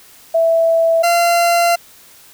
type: tone pair in turn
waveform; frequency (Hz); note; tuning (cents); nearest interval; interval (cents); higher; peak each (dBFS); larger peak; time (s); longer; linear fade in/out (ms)
sine / 40% pulse; 659.3 / 687.9; E5 / F5; 0 / -26; minor second; 74; second; -10; neither; 0.34-1.03 / 1.03-1.76; second; 10
effects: white hiss -44 dBFS RMS until 2.33 s